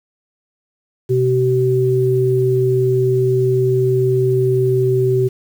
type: tone pair together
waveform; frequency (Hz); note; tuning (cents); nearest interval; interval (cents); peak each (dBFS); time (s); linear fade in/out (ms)
sine; 127.18 / 381.1; C3 / G4; -49 / -49; octave + perfect fifth; 1900; -16 / -14; 1.09-5.29; 20
effects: 7-bit